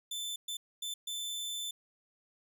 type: tone bursts at uneven times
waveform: sawtooth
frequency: 3531 Hz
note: A7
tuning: 5 cents sharp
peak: -33 dBFS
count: 4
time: 0.11-0.36 / 0.48-0.57 / 0.82-0.94 / 1.07-1.71 s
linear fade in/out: 5 ms
effects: none